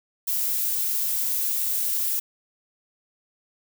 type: noise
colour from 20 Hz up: violet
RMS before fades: -25 dBFS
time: 0.27-2.2 s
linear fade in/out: 10 ms
effects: none